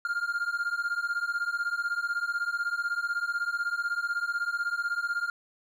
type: beating tone pair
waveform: triangle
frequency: 1396.9 / 1412.9 Hz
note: F6 / F6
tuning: 0 / +20 cents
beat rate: 16 Hz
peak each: -29 dBFS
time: 0.05-5.3 s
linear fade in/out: 2 ms
effects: none